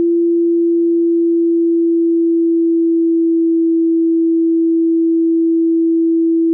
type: tone with pitch glide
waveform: sine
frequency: 339.5 to 329.8 Hz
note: F4 to E4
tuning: -49 to +1 cents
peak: -10 dBFS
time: 0-6.53 s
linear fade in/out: 0 ms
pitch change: -50 cents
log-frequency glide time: 0.17-3.73 s
effects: none